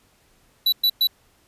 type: tone bursts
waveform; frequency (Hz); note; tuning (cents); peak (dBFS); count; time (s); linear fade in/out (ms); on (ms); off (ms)
square; 3951; B7; 0; -16; 3; 0.66-1.072; 5; 64; 110
effects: pink hiss -60 dBFS RMS until 1.47 s + resampled to 32000 Hz